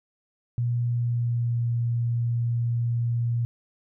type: tone with pitch glide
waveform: sine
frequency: 120 to 118.21 Hz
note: B2 to A#2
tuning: -49 to +25 cents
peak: -22 dBFS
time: 0.58-3.45 s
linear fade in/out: 0 ms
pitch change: -26 cents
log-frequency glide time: 0.83-1.67 s
effects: none